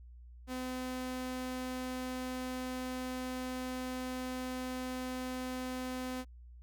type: tone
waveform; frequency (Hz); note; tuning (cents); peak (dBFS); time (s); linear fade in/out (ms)
sawtooth; 254.9; C4; -45; -33; 0.47-6.25; 50
effects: added 60 Hz sine -50 dBFS peak until 6.62 s